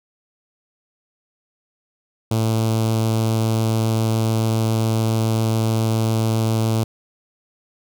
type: tone with notch filter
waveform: sawtooth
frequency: 111.6 Hz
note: A2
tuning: 25 cents sharp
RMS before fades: -19 dBFS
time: 2.31-6.84 s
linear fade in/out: 5 ms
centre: 1800 Hz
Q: 0.91
effects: none